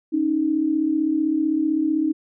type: tone pair together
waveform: sine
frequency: 277.2 / 312.9 Hz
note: C#4 / D#4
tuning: 0 / +10 cents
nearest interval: major second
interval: 210 cents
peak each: -24 / -19 dBFS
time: 0.12-2.13 s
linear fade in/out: 20 ms
effects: none